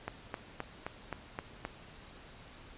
click train, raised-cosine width 0.5 ms, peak -21 dBFS, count 7, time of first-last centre 0.08-1.651 s, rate 3.82 Hz, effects pink hiss -53 dBFS RMS until 2.77 s + resampled to 8000 Hz

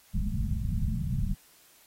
pink low-pass noise, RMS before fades -29 dBFS, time 0.13-1.35 s, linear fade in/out 20 ms, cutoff 220 Hz, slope 96 dB/octave, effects white hiss -59 dBFS RMS until 1.86 s + AAC 48 kbps

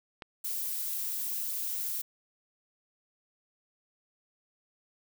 click, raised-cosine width 0.3 ms, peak -25 dBFS, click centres 0.222 s
violet noise, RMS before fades -34 dBFS, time 0.44-2.02 s, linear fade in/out 10 ms
effects none

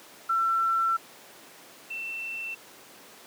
sine tone pair in turn, 1345 / 2684 Hz, E6 / E7, +34 / +31 cents, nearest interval octave, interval 1197 cents, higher second, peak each -22 / -32 dBFS, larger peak first, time 0.29-0.97 / 1.9-2.55 s, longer first, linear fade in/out 10 ms, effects pink hiss -49 dBFS RMS until 3.26 s + high-pass 300 Hz 12 dB/octave

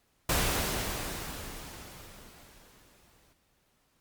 pink noise with exponential decay, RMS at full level -26 dBFS, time 0.29-3.33 s, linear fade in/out 5 ms, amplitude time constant 660 ms, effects pink hiss -71 dBFS RMS until 4 s + Opus 48 kbps

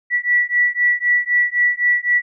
sine beating tone pair, 1949 / 1952.9 Hz, B6 / B6, -23 / -20 cents, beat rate 3.9 Hz, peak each -17 dBFS, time 0.1-2.22 s, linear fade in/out 50 ms, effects none

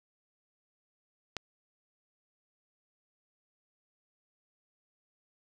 click, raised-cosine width 0.2 ms, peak -17 dBFS, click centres 1.367 s, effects none

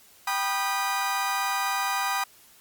30% pulse chord, G augmented, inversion none, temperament just, 784 / 980 / 1225 Hz, G5 / B5 / D#6, 0 / -14 / -27 cents, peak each -27 dBFS, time 0.27-2.24 s, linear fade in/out 5 ms, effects white hiss -55 dBFS RMS until 2.6 s + Opus 48 kbps

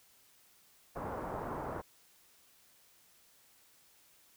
white low-pass noise, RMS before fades -40 dBFS, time 0.95-1.82 s, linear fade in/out 20 ms, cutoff 1100 Hz, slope 24 dB/octave, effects white hiss -65 dBFS RMS until 4.36 s

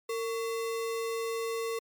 sine tone with sample-and-hold, 456.6 Hz, A#4, 36 cents flat, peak -30 dBFS, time 0.09-1.79 s, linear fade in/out 5 ms, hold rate 1575 Hz, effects MP3 96 kbps

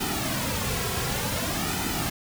pink noise with flanger, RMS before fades -28 dBFS, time 0-2.1 s, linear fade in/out 10 ms, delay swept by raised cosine 1.8 to 3.4 ms, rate 0.55 Hz, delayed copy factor -0.65, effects none

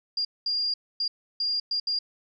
sine tone bursts at uneven times, 4809 Hz, D8, 40 cents sharp, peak -24 dBFS, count 6, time 0.17-0.25 / 0.46-0.74 / 1-1.08 / 1.4-1.6 / 1.71-1.8 / 1.87-1.99 s, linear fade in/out 5 ms, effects none

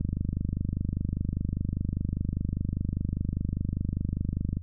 click train, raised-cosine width 5 ms, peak -16 dBFS, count 115, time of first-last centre 0.01-4.57 s, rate 25 Hz, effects added 87 Hz sine -39 dBFS peak until 4.62 s

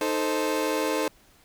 30% pulse chord, A diminished, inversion second, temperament equal, 311.1 / 440 / 523.3 Hz, Eb4 / A4 / C5, 0 / 0 / 0 cents, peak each -26 dBFS, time 0.01-1.08 s, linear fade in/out 2 ms, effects pink hiss -58 dBFS RMS until 1.44 s

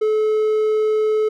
triangle tone, 431.3 Hz, A4, 35 cents flat, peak -13 dBFS, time 0.01-1.29 s, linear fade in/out 10 ms, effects none

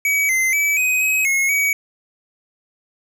square tone with pitch steps, 2273 / 2069 / 2298 / 2512 / 2541 / 2169 / 2264 Hz, C#7 / C7 / D7 / D#7 / D#7 / C#7 / C#7, +43 / -20 / -38 / +16 / +36 / -38 / +36 cents, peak -16 dBFS, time 0.05-1.73 s, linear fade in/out 2 ms, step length 240 ms, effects none

